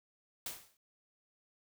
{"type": "noise with exponential decay", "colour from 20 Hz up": "white", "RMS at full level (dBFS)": -38, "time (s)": [0.46, 0.77], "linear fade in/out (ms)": 2, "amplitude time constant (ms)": 67, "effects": []}